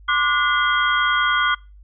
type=tone cluster; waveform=sine; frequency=1047 / 1177 / 1452 / 2040 / 3240 Hz; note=C6 / D6 / F#6 / C7 / G#7; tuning=+1 / +3 / -33 / -44 / -43 cents; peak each=-27 / -21 / -19 / -26 / -25 dBFS; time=0.08-1.55 s; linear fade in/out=10 ms; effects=noise-tail reverb RT60 0.3 s tail -26 dB re dry + added 50 Hz sine -42 dBFS peak until 1.83 s